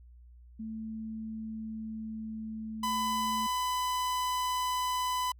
sine tone with pitch glide, 220.8 to 219.5 Hz, A3 to A3, +6 to -4 cents, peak -36 dBFS, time 0.59-3.47 s, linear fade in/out 10 ms, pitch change -10 cents, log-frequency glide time 0.71-2.61 s
45% pulse tone, 1002 Hz, B5, 25 cents sharp, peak -29 dBFS, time 2.83-5.32 s, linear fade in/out 5 ms
effects added 60 Hz sine -51 dBFS peak until 5.39 s

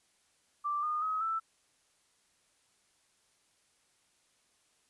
sine tone with pitch steps, 1174.7 / 1222.5 / 1272.2 / 1323.9 Hz, D6 / D#6 / D#6 / E6, 0 / -31 / +38 / +7 cents, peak -30 dBFS, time 0.64-1.4 s, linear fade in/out 20 ms, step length 190 ms, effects white hiss -71 dBFS RMS until 4.89 s + resampled to 24000 Hz

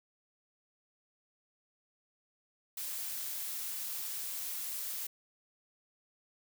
blue noise, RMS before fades -39 dBFS, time 2.77-5.07 s, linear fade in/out 5 ms, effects none

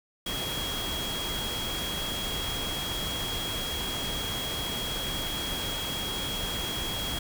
sine tone in noise, 3289 Hz, G#7, 18 cents flat, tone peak -33 dBFS, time 0.26-7.19 s, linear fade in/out 5 ms, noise pink, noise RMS -34 dBFS, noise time 0.26-7.19 s, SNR -2 dB, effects none

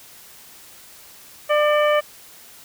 harmonic tone with a mistuned harmonic, 597 Hz, D5, 28 cents sharp, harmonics 1 / 2 / 3 / 4 / 5, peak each -16 / -22 / -26 / -28 / -30 dBFS, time 1.49-2.01 s, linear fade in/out 20 ms, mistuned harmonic 4, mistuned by -59 cents, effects white hiss -45 dBFS RMS until 2.64 s

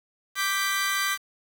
sawtooth chord, G major, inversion second, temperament equal, 1174.7 / 1568 / 1975.5 Hz, D6 / G6 / B6, 0 / 0 / 0 cents, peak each -25 dBFS, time 0.35-1.18 s, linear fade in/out 50 ms, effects 7-bit

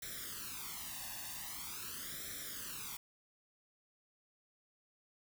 white noise with flanger, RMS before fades -45 dBFS, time 0.02-2.97 s, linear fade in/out 5 ms, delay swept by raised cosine 0.53 to 1.12 ms, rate 0.44 Hz, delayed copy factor +1, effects none

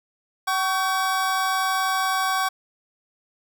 square tone cluster, 761 / 1122 / 1543 Hz, F#5 / C#6 / G6, +48 / +21 / -28 cents, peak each -26 / -25 / -28 dBFS, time 0.47-2.49 s, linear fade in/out 10 ms, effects none

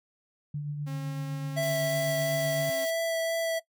sine tone with tremolo, 146.83 Hz, D3, in tune, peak -29 dBFS, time 0.54-2.7 s, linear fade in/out 5 ms, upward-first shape triangle, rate 7.9 Hz, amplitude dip 40%
sawtooth tone, 270.3 Hz, C#4, 44 cents flat, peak -36 dBFS, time 0.86-2.86 s, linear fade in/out 20 ms
square tone with vibrato, 659.3 Hz, E5, in tune, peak -27 dBFS, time 1.56-3.6 s, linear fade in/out 20 ms, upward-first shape sine, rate 2.9 Hz, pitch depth 9 cents each way
white high-pass noise, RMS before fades -42 dBFS, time 1.62-2.91 s, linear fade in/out 10 ms, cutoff 3600 Hz, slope 12 dB/octave
effects noise-tail reverb RT60 0.1 s tail -20 dB re dry

